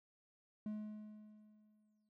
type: tone with exponential decay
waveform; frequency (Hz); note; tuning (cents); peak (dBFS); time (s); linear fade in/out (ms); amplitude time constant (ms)
triangle; 212.6; G#3; +41; -37; 0.66-2.09; 2; 310
effects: none